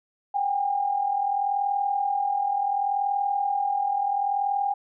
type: tone pair together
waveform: sine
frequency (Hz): 767.3 / 808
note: G5 / G#5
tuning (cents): -37 / -48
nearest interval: minor second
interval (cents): 89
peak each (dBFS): -29 / -23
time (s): 0.34-4.74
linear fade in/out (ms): 10
effects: none